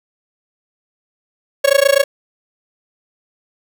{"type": "tone with amplitude modulation", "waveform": "45% pulse", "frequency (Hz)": 554.4, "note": "C#5", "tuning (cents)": 0, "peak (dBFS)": -6, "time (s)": [1.64, 2.04], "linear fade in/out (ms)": 10, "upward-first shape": "sine", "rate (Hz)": 28, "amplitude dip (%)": 100, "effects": []}